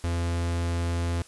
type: tone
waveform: 45% pulse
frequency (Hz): 85.4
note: F2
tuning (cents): -38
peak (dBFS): -25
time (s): 0.04-1.22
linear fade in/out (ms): 0
effects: white hiss -52 dBFS RMS until 1.27 s + resampled to 24000 Hz